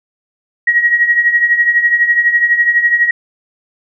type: tone with tremolo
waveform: sine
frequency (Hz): 1900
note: A#6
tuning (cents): +33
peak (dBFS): -5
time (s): 0.67-3.11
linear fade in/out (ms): 5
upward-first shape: triangle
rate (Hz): 12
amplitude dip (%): 75
effects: none